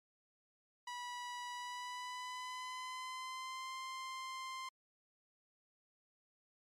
sawtooth tone with pitch glide, 977 to 1047.1 Hz, B5 to C6, -19 to +1 cents, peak -39 dBFS, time 0.87-4.69 s, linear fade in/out 5 ms, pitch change +120 cents, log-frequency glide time 1.52-3.75 s, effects low-pass 8000 Hz 12 dB/octave + MP3 96 kbps

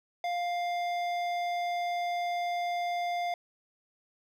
sine tone with hard clipping, 701 Hz, F5, 6 cents sharp, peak -31 dBFS, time 0.24-3.34 s, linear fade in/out 2 ms, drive 12 dB, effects none

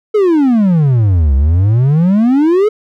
triangle exponential two-way sweep, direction down then up, 440 to 65.41 to 440 Hz, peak -5 dBFS, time 0.14-2.69 s, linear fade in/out 10 ms, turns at 1.35 s, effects none

